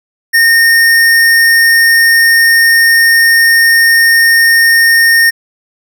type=tone; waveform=square; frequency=1836 Hz; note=A#6; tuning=27 cents flat; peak=-5 dBFS; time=0.33-5.31 s; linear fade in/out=20 ms; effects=none